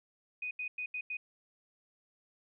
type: tone bursts at uneven times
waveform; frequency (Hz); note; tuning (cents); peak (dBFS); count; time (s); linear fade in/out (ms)
sine; 2489; D#7; 0; -35; 5; 0.42-0.51 / 0.59-0.68 / 0.78-0.86 / 0.94-1.01 / 1.1-1.17; 5
effects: none